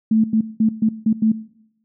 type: tone bursts at uneven times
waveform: sine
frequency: 220.1 Hz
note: A3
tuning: 1 cent sharp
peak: -12 dBFS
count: 6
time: 0.11-0.24 / 0.33-0.41 / 0.6-0.69 / 0.82-0.89 / 1.06-1.13 / 1.22-1.32 s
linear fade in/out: 5 ms
effects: noise-tail reverb RT60 0.8 s tail -19 dB re dry